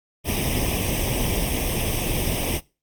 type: noise with comb filter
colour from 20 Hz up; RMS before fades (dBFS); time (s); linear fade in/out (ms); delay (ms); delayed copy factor
pink; -23; 0.24-2.61; 50; 0.35; +0.95
effects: noise-tail reverb RT60 0.3 s tail -22 dB re dry + Opus 32 kbps